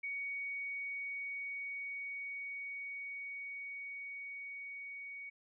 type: tone with level ramp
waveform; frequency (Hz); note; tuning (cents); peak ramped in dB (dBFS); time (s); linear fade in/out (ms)
sine; 2240; C#7; +18; -37 to -44; 0.03-5.3; 10
effects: none